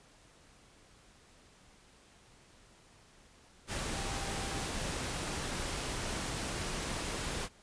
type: tone in noise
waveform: sine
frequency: 788 Hz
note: G5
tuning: 9 cents sharp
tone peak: -46 dBFS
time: 3.92-4.68 s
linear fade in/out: 50 ms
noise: pink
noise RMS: -37 dBFS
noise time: 3.67-7.49 s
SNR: -12 dB
effects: pink hiss -61 dBFS RMS until 7.62 s + resampled to 22050 Hz